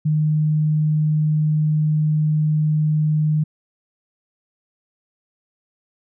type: tone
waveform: sine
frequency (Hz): 153.3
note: D#3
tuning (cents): -25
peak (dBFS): -15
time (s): 0.05-3.44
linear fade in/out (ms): 10
effects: none